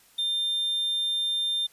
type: tone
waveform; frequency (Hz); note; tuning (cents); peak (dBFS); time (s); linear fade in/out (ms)
triangle; 3600; A7; +39; -23; 0.18-1.67; 10
effects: white hiss -58 dBFS RMS until 1.72 s + resampled to 32000 Hz